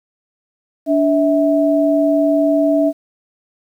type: tone pair together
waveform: sine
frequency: 290.3 / 650 Hz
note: D4 / E5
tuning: -20 / -24 cents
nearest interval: octave + major second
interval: 1396 cents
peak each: -14 dBFS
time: 0.86-2.93 s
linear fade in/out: 50 ms
effects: 8-bit